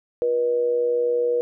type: tone with amplitude modulation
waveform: sine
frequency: 482.9 Hz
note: B4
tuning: 39 cents flat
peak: -16 dBFS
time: 0.22-1.41 s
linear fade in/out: 0 ms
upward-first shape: sine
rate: 132 Hz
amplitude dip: 50%
effects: none

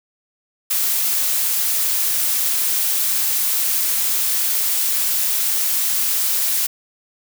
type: noise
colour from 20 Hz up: blue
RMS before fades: -19 dBFS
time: 0.7-6.67 s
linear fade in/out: 10 ms
effects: none

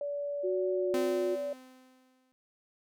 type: tone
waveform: sine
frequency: 575 Hz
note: D5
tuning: 37 cents flat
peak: -32 dBFS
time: 0.01-1.53 s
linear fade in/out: 2 ms
type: tone with pitch glide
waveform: sine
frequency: 368.8 to 360.4 Hz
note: F#4 to F#4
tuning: -6 to -45 cents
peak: -29 dBFS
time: 0.43-1.36 s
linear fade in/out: 20 ms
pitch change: -39 cents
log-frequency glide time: 0.73-0.98 s
type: tone with exponential decay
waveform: sawtooth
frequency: 257.6 Hz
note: C4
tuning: 27 cents flat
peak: -27 dBFS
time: 0.94-2.32 s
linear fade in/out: 0 ms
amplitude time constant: 300 ms
effects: none

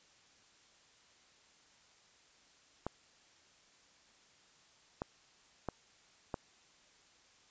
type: clicks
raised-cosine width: 1 ms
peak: -22 dBFS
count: 4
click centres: 2.866 / 5.019 / 5.687 / 6.342 s
effects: white hiss -65 dBFS RMS until 7.5 s + resampled to 16000 Hz

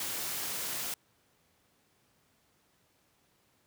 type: noise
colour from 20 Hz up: white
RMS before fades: -36 dBFS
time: 0-0.94 s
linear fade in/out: 2 ms
effects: pink hiss -70 dBFS RMS until 3.66 s + high-pass 80 Hz 12 dB/octave

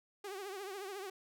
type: tone with vibrato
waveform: sawtooth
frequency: 392 Hz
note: G4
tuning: in tune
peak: -38 dBFS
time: 0.24-1.1 s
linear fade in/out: 5 ms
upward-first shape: triangle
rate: 14 Hz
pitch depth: 120 cents each way
effects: none

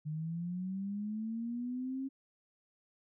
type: linear sweep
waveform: sine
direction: up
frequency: 150 to 270.9 Hz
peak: -35 dBFS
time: 0.05-2.09 s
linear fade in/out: 20 ms
effects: none

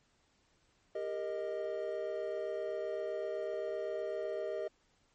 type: chord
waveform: triangle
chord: Eb major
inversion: first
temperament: equal with one note detuned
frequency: 398.4 / 466.2 / 622.3 Hz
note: G4 / Bb4 / Eb5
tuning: +28 / 0 / 0 cents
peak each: -38 / -39 / -36 dBFS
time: 0.95-4.68 s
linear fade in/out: 5 ms
effects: pink hiss -72 dBFS RMS until 5.14 s + MP3 32 kbps

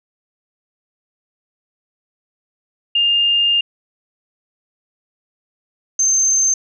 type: tone pair in turn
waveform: sine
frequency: 2813 / 6282 Hz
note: F7 / G8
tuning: +12 / +3 cents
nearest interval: octave + major second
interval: 1391 cents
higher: second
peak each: -12 dBFS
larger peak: neither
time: 2.95-3.61 / 5.99-6.54 s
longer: first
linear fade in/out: 5 ms
effects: none

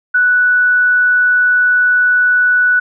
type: tone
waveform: sine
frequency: 1480 Hz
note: F#6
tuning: in tune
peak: -8 dBFS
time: 0.14-2.8 s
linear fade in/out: 10 ms
effects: none

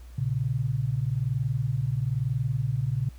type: tone pair together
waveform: sine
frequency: 117.24 / 138.3 Hz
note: A#2 / C#3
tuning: +10 / -4 cents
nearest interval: minor third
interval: 286 cents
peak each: -27 dBFS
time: 0.18-3.09 s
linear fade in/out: 5 ms
effects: added 60 Hz sine -42 dBFS peak until 3.18 s + pink hiss -58 dBFS RMS until 3.18 s

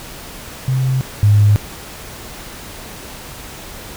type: tone pair in turn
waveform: sine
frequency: 130.81 / 103.61 Hz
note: C3 / G#2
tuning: 0 / -4 cents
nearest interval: major third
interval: 404 cents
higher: first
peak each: -13 / -7 dBFS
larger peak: second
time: 0.68-1.01 / 1.23-1.56 s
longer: neither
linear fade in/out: 0 ms
effects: pink hiss -33 dBFS RMS until 3.96 s

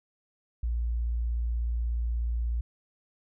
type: tone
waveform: sine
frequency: 58.27 Hz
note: A#1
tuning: in tune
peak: -26 dBFS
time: 0.63-2.61 s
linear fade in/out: 5 ms
effects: none

